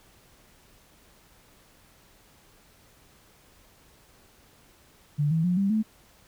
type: tone with pitch steps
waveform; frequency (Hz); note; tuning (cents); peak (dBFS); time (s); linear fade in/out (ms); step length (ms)
sine; 146.83 / 161.98 / 178.69 / 197.13 / 217.5; D3 / E3 / F3 / G3 / A3; 0 / -30 / +40 / +10 / -20; -21; 5.18-5.83; 20; 130
effects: pink hiss -58 dBFS RMS until 6.27 s